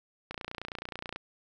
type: click train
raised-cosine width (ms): 0.3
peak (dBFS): -21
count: 26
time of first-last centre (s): 0.31-1.16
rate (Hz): 29.4
effects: none